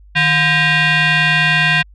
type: tone with frequency modulation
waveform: sine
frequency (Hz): 155.56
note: D#3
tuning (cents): 0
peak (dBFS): -9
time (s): 0.15-1.83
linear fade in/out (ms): 20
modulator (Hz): 870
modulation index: 3.4
effects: tanh soft clip ceiling -7 dBFS + added 50 Hz sine -40 dBFS peak until 1.94 s